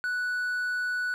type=tone; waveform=triangle; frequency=1480 Hz; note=F#6; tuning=in tune; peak=-25 dBFS; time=0.04-1.14 s; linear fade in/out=0 ms; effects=none